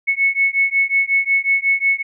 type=beating tone pair; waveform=sine; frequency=2200 / 2205.5 Hz; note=C#7 / C#7; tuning=-14 / -9 cents; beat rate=5.5 Hz; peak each=-17 dBFS; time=0.07-2.03 s; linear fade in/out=20 ms; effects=none